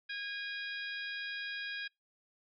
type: harmonic tone with a mistuned harmonic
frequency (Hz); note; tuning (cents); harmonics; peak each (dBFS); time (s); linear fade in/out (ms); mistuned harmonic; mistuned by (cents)
819; G#5; -24; 2 / 3 / 4 / 5 / 6; -40 / -44 / -46 / -48 / -50; 0.09-1.88; 10; 5; -99
effects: noise-tail reverb RT60 0.2 s tail -25 dB re dry